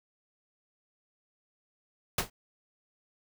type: noise with exponential decay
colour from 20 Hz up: pink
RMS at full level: -22 dBFS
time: 2.18-2.3 s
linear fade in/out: 5 ms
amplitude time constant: 26 ms
effects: none